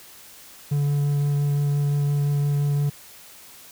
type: tone with vibrato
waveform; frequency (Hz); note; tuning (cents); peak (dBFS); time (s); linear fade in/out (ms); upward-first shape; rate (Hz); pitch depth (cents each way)
triangle; 143.9; D3; -35; -17; 0.71-2.9; 10; triangle; 5.8; 11
effects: white hiss -46 dBFS RMS until 3.71 s